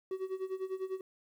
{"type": "tone with tremolo", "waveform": "triangle", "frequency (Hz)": 378.4, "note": "F#4", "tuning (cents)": 39, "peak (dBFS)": -30, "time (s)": [0.11, 1.01], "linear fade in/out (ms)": 2, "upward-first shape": "sine", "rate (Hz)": 10, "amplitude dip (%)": 85, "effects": ["11-bit"]}